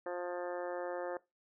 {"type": "harmonic tone", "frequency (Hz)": 177, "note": "F3", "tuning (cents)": 23, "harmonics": [2, 3, 4, 5, 6, 7, 8, 9, 10], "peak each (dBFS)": [-42, -39, -46, -48, -53, -51, -57, -53, -53], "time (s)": [0.06, 1.17], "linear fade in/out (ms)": 2, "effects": ["noise-tail reverb RT60 0.2 s tail -19 dB re dry"]}